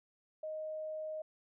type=tone; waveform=sine; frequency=623 Hz; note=D#5; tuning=2 cents sharp; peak=-38 dBFS; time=0.43-1.22 s; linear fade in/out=5 ms; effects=none